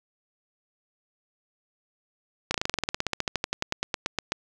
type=slowing click train; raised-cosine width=0.2 ms; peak=-8 dBFS; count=26; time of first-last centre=2.51-4.321 s; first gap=33 ms; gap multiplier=1.06; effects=none